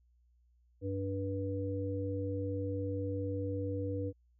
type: harmonic tone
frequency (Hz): 97.3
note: G2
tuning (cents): -12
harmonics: 1 / 3 / 5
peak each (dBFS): -36 / -39 / -38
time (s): 0.81-4.13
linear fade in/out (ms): 50
effects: added 60 Hz sine -65 dBFS peak until 4.39 s